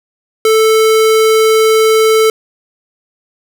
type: tone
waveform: square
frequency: 440 Hz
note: A4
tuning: in tune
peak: -7 dBFS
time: 0.45-2.3 s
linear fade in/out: 2 ms
effects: none